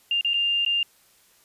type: tone with dropouts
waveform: sine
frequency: 2800 Hz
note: F7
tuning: 4 cents sharp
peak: -20 dBFS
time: 0.11-0.83 s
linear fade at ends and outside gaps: 2 ms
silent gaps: 0.211-0.247 / 0.335-0.341 / 0.65-0.662 s
effects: white hiss -59 dBFS RMS until 1.44 s + resampled to 32000 Hz